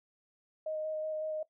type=tone with vibrato; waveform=sine; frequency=622.3 Hz; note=D#5; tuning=in tune; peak=-33 dBFS; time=0.66-1.43 s; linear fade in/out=5 ms; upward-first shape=square; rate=5.4 Hz; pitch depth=9 cents each way; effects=noise-tail reverb RT60 0.1 s tail -17 dB re dry